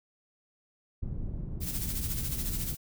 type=low-pass noise; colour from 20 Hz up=pink; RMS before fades=-35 dBFS; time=1.02-2.75 s; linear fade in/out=10 ms; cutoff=180 Hz; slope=12 dB/octave
type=noise with tremolo; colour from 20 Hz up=blue; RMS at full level=-34 dBFS; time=1.6-2.77 s; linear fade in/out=50 ms; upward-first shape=sine; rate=14 Hz; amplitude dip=55%
effects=none